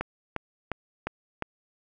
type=click train; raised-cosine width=0.5 ms; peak=-14 dBFS; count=5; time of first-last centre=0.01-1.423 s; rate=2.83 Hz; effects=none